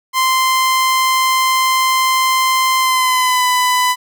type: tone with pitch glide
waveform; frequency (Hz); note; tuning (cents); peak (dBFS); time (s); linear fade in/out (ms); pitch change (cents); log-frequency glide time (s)
sawtooth; 1041 to 999.2; C6 to B5; -9 to +20; -8; 0.13-3.96; 50; -71; 2.8-3.45
effects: none